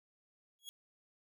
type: tone with exponential growth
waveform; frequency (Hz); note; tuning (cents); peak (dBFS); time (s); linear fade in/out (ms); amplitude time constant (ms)
sawtooth; 3322; G#7; 0; -38; 0.59-0.69; 0; 20
effects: none